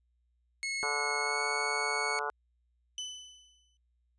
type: tone with pitch glide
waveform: sawtooth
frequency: 2182 to 2215 Hz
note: C#7 to C#7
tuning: -28 to -2 cents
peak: -29 dBFS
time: 0.63-2.19 s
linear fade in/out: 0 ms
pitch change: +26 cents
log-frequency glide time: 1.2-1.4 s
type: harmonic tone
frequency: 145.4 Hz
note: D3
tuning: 17 cents flat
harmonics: 3 / 4 / 5 / 6 / 7 / 8 / 9 / 10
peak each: -39 / -44 / -41 / -38 / -40 / -41 / -41 / -38 dBFS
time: 0.83-2.3 s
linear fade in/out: 0 ms
type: tone with exponential decay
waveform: 30% pulse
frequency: 3010 Hz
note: F#7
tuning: 29 cents sharp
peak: -31 dBFS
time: 2.98-3.77 s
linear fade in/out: 1 ms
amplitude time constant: 170 ms
effects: added 60 Hz sine -70 dBFS peak until 4.18 s + resampled to 22050 Hz